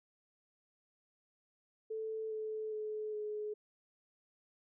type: tone with pitch steps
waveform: sine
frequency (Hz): 440 / 434.2 / 428.5 / 422.8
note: A4 / A4 / A4 / G#4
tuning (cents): 0 / -23 / -46 / +31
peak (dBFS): -37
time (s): 1.9-3.54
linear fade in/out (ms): 10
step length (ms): 410
effects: none